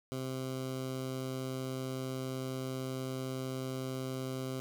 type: tone with notch filter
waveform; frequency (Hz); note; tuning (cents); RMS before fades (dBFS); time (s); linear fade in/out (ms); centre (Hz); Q
15% pulse; 130.81; C3; 0; -38; 0.12-4.6; 0; 1800; 1.5
effects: none